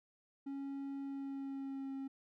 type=tone with pitch glide; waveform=triangle; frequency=276.1 to 270.3 Hz; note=C#4 to C#4; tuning=-7 to -44 cents; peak=-38 dBFS; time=0.46-2.08 s; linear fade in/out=10 ms; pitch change=-37 cents; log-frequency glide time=1.02-1.93 s; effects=none